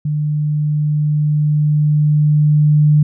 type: tone with level ramp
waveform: sine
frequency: 150 Hz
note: D3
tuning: 37 cents sharp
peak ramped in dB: -15 to -7 dBFS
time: 0.05-3.03 s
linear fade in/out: 5 ms
effects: none